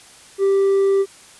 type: tone with hard clipping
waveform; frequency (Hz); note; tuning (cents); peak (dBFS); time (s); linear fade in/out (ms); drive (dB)
sine; 392; G4; 0; -14; 0.38-1.06; 50; 2
effects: white hiss -45 dBFS RMS until 1.39 s + resampled to 24000 Hz